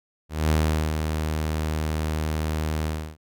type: tone with ADSR envelope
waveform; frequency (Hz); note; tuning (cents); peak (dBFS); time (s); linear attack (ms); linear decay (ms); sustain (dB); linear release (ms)
sawtooth; 77.78; D#2; 0; -14; 0.29-3.17; 210; 420; -6; 310
effects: none